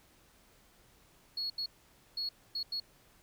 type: tone bursts at uneven times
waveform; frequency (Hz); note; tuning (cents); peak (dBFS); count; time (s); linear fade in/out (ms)
sine; 4339; C#8; -38; -32; 5; 1.37-1.5 / 1.58-1.66 / 2.17-2.29 / 2.55-2.63 / 2.72-2.8; 5
effects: tanh soft clip ceiling -29 dBFS + pink hiss -64 dBFS RMS until 3.22 s